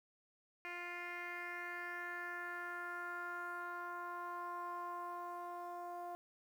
10% pulse tone with low-pass filter sweep, 350.6 Hz, F4, 7 cents sharp, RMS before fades -45 dBFS, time 0.65-6.15 s, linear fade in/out 0 ms, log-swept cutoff 2400 to 800 Hz, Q 4, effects 11-bit

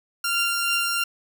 sawtooth tone pair together, 1389 / 2775 Hz, F6 / F7, -10 / -12 cents, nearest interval octave, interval 1198 cents, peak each -21 dBFS, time 0.24-1.04 s, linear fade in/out 5 ms, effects none

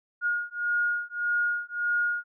sine beating tone pair, 1431 / 1432.7 Hz, F6 / F6, +42 / +44 cents, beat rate 1.7 Hz, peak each -28 dBFS, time 0.21-2.24 s, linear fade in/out 50 ms, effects none

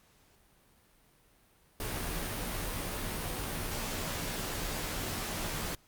pink noise with comb filter, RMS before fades -36 dBFS, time 1.8-5.75 s, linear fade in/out 2 ms, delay 15 ms, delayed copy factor -0.55, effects pink hiss -65 dBFS RMS until 5.87 s + Opus 48 kbps

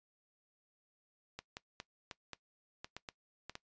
clicks, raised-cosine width 0.2 ms, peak -26 dBFS, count 10, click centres 1.39 / 1.569 / 1.801 / 2.112 / 2.333 / 2.845 / 2.966 / 3.088 / 3.496 / 3.554 s, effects noise-tail reverb RT60 0.1 s tail -19 dB re dry + resampled to 16000 Hz

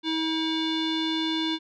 square tone with low-pass filter, 320 Hz, D#4, 49 cents sharp, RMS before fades -27 dBFS, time 0.03-1.59 s, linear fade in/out 50 ms, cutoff 3700 Hz, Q 9.8, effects none

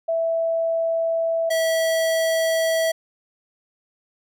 sine / square tone pair in turn, 659.3 / 651.4 Hz, E5 / E5, 0 / -21 cents, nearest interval unison, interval 21 cents, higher first, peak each -19 dBFS, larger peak neither, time 0.08-1.5 / 1.5-2.92 s, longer neither, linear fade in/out 10 ms, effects none

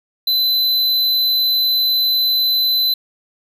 square tone, 4026 Hz, B7, 33 cents sharp, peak -14 dBFS, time 0.27-2.94 s, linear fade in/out 5 ms, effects none

